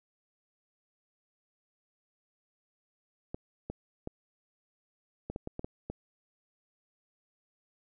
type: clicks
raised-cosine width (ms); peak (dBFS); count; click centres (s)
2; -23; 9; 3.345 / 3.7 / 4.074 / 5.3 / 5.361 / 5.474 / 5.594 / 5.645 / 5.9
effects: none